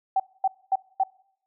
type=tone bursts; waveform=sine; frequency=768 Hz; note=G5; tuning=36 cents flat; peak=-18 dBFS; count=4; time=0.16-1.036 s; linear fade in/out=5 ms; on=39 ms; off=240 ms; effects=noise-tail reverb RT60 0.7 s tail -24 dB re dry